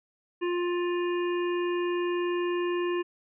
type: harmonic tone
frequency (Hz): 351.7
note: F4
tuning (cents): +12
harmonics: 1 / 3 / 5 / 7 / 8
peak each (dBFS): -26 / -36 / -40 / -43 / -44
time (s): 0.41-3.03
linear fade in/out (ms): 20
effects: none